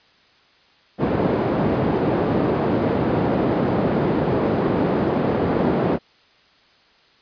white band-pass noise, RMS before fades -20 dBFS, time 0.98-5.99 s, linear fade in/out 50 ms, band 120 to 450 Hz, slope 12 dB/octave, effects white hiss -55 dBFS RMS until 7.21 s + resampled to 11025 Hz

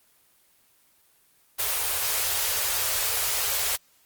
white band-stop noise, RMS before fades -26 dBFS, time 1.58-3.77 s, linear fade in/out 20 ms, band 110 to 410 Hz, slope 48 dB/octave, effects white hiss -62 dBFS RMS until 4.05 s + Opus 24 kbps

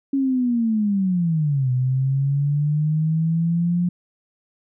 sine linear two-way sweep, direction down then up, 277.2 to 125.5 to 177.5 Hz, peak -17 dBFS, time 0.13-3.89 s, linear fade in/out 5 ms, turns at 1.71 s, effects none

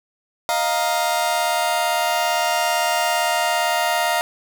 sawtooth chord, Eb suspended second, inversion none, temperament just, 622.3 / 700 / 933.4 Hz, Eb5 / F5 / Bb5, 0 / +4 / +2 cents, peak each -21 / -17 / -19 dBFS, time 0.49-4.21 s, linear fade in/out 0 ms, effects none

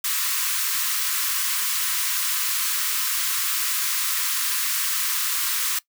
white high-pass noise, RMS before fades -24 dBFS, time 0.04-5.79 s, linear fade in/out 5 ms, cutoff 1000 Hz, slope 96 dB/octave, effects noise-tail reverb RT60 0.1 s tail -20 dB re dry

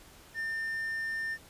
triangle tone, 1800 Hz, A6, 39 cents sharp, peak -30 dBFS, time 0.34-1.38 s, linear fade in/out 50 ms, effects pink hiss -55 dBFS RMS until 1.49 s + resampled to 32000 Hz

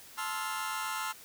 sawtooth chord, F major seventh, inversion first, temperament just, 873.1 / 1047.7 / 1309.6 / 1396.9 Hz, A5 / C6 / E6 / F6, -14 / +2 / -12 / 0 cents, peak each -35 / -35 / -35 / -35 dBFS, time 0.17-1.13 s, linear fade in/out 20 ms, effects white hiss -52 dBFS RMS until 1.24 s

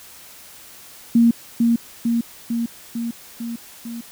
sine tone with echo, 233.1 Hz, A#3, in tune, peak -10 dBFS, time 1.15-1.31 s, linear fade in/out 5 ms, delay 450 ms, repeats 6, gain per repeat -3 dB, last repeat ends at 4.01 s, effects white hiss -43 dBFS RMS until 4.11 s

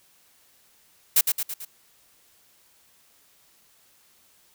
blue noise with echo, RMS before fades -17 dBFS, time 1.16-1.21 s, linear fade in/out 5 ms, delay 110 ms, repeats 4, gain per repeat -5 dB, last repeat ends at 1.65 s, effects white hiss -60 dBFS RMS until 4.54 s

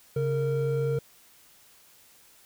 triangle tone pair together, 137.2 / 461.5 Hz, C#3 / A#4, -17 / -17 cents, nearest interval octave + major sixth, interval 2100 cents, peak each -25 dBFS, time 0.16-0.99 s, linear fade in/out 5 ms, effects white hiss -57 dBFS RMS until 2.45 s

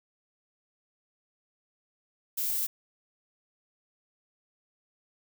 violet noise, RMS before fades -30 dBFS, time 2.37-2.67 s, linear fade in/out 10 ms, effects none

